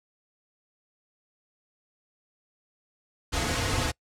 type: noise with comb filter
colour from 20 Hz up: pink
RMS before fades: -27 dBFS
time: 3.32-3.92 s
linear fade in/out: 20 ms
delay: 5.1 ms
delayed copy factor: -0.8
effects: noise-tail reverb RT60 0.1 s tail -25 dB re dry + low-pass 8000 Hz 12 dB/octave